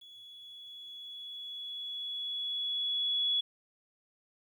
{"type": "tone with level ramp", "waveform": "sine", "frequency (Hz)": 3384, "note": "G#7", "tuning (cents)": 32, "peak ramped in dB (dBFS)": [-50, -26], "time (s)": [0.01, 3.41], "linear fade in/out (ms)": 10, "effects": ["11-bit"]}